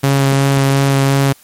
sawtooth tone with vibrato, 137.4 Hz, C#3, 15 cents flat, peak -6 dBFS, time 0.03-1.33 s, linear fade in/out 10 ms, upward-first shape sine, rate 2.8 Hz, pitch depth 11 cents each way, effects white hiss -46 dBFS RMS until 1.43 s + MP3 64 kbps

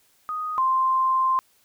sine tone pair in turn, 1244.5 / 1046.5 Hz, D#6 / C6, 0 / 0 cents, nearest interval minor third, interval 300 cents, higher first, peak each -26 / -18 dBFS, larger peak second, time 0.29-0.58 / 0.58-1.39 s, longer second, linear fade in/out 0 ms, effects white hiss -62 dBFS RMS until 1.64 s

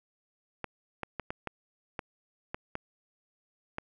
clicks, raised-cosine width 0.5 ms, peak -19 dBFS, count 9, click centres 0.643 / 1.033 / 1.197 / 1.305 / 1.473 / 1.992 / 2.545 / 2.754 / 3.784 s, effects none

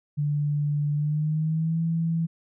sine tone with pitch glide, 146.83 to 164.81 Hz, D3 to E3, 0 to 0 cents, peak -22 dBFS, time 0.17-2.27 s, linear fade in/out 20 ms, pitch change +200 cents, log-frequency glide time 0.93-1.81 s, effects none

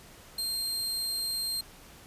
sawtooth tone, 4186 Hz, C8, in tune, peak -27 dBFS, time 0.38-1.61 s, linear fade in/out 5 ms, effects pink hiss -52 dBFS RMS until 2.06 s + resampled to 32000 Hz

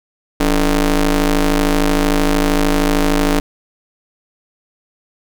sawtooth ring-modulated tone, 155.56 Hz, D#3, in tune, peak -5 dBFS, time 0.4-3.4 s, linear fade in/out 5 ms, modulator 129 Hz, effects none

